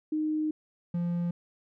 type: tone pair in turn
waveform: sine / triangle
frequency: 308.5 / 173.14 Hz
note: D#4 / F3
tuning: -15 / -15 cents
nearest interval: minor seventh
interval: 1000 cents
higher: first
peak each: -26 / -25 dBFS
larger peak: second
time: 0.12-0.51 / 0.94-1.31 s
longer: first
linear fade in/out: 5 ms
effects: none